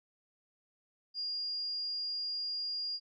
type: tone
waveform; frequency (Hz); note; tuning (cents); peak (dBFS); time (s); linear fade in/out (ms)
sine; 4828; D8; +47; -34; 1.14-3; 50
effects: none